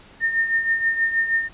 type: tone with tremolo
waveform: sine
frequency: 1820 Hz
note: A#6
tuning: 42 cents flat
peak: -15 dBFS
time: 0.2-1.49 s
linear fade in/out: 50 ms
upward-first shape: triangle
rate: 6.3 Hz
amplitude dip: 70%
effects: pink hiss -48 dBFS RMS until 1.53 s + resampled to 8000 Hz